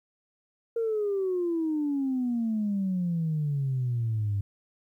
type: exponential sweep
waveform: sine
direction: down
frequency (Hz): 466.2 to 98.5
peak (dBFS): -24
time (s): 0.76-4.41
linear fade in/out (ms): 5
effects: tanh soft clip ceiling -21 dBFS + 11-bit